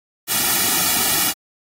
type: noise with comb filter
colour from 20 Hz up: white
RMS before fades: -18 dBFS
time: 0.27-1.34 s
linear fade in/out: 50 ms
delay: 1.9 ms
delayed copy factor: -0.85
effects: AAC 48 kbps